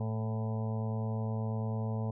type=harmonic tone with a mistuned harmonic; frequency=110 Hz; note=A2; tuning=in tune; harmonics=1 / 2 / 4 / 5 / 6 / 7 / 8 / 9; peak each=-32 / -38 / -44 / -46 / -48 / -49 / -50 / -51 dBFS; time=0-2.11 s; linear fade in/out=5 ms; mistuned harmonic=1; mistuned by=+22 cents; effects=none